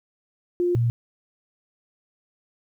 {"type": "tone pair in turn", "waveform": "sine", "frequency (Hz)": [352.7, 117.7], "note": ["F4", "A#2"], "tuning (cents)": [17, 17], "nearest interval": "octave + perfect fifth", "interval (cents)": 1900, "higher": "first", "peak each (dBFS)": [-19, -18], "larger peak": "second", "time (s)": [[0.6, 0.75], [0.75, 0.9]], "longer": "neither", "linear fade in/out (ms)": 0, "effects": ["10-bit"]}